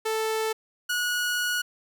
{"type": "tone pair in turn", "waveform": "sawtooth", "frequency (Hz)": [440.2, 1458.2], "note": ["A4", "F#6"], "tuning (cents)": [1, -26], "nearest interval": "octave + major sixth", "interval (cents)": 2073, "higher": "second", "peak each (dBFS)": -21, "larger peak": "neither", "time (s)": [[0.05, 0.53], [0.89, 1.62]], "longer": "second", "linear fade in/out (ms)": 10, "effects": []}